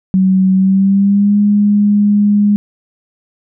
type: tone with pitch glide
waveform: sine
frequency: 188.7 to 205.8 Hz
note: F#3 to G#3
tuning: +34 to -16 cents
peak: -7 dBFS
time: 0.14-2.56 s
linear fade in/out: 0 ms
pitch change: +150 cents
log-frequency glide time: 0.54-1.38 s
effects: none